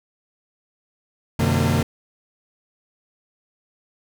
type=tone cluster; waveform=40% pulse; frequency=91.3 / 127.7 / 150 / 227.8 Hz; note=F#2 / C3 / D3 / A#3; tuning=-23 / -42 / +37 / -40 cents; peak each=-22 dBFS; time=1.39-1.83 s; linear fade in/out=5 ms; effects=none